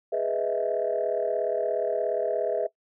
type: chord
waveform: sine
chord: E major seventh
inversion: first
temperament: equal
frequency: 415.3 / 493.9 / 622.3 / 659.3 Hz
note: G#4 / B4 / D#5 / E5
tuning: 0 / 0 / 0 / 0 cents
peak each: -30 / -29 / -29 / -27 dBFS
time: 0.12-2.67 s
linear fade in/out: 10 ms
effects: noise-tail reverb RT60 0.1 s tail -20 dB re dry + tanh soft clip ceiling -16 dBFS